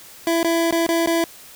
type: tone with dropouts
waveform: 25% pulse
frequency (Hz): 333.4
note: E4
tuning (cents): +20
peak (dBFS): -13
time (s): 0.27-1.24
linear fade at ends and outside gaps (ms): 1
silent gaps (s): 0.43-0.445 / 0.709-0.725 / 0.865-0.889 / 1.061-1.073
effects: white hiss -43 dBFS RMS until 1.55 s